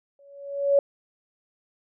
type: tone with exponential growth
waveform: sine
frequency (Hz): 562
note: C#5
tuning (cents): +24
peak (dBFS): -13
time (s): 0.19-0.79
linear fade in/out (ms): 2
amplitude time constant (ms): 130
effects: none